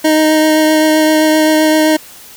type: tone with vibrato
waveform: 25% pulse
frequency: 311.1 Hz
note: D#4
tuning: in tune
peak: -4 dBFS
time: 0.04-1.97 s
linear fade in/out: 10 ms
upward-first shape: triangle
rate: 7.7 Hz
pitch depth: 14 cents each way
effects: white hiss -36 dBFS RMS until 2.36 s